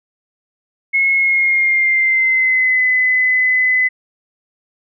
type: tone with pitch glide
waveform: sine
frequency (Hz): 2174 to 2017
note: C#7 to B6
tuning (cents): -34 to +36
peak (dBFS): -11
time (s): 0.93-3.89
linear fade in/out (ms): 20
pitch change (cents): -130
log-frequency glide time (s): 1.14-2.83
effects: none